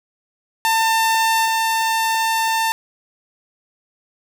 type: tone with level steps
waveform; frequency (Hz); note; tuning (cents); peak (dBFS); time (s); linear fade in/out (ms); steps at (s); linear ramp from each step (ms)
sawtooth; 897; A5; +33; -11 / -13; 0.65-2.72; 0; 1.45; 10
effects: none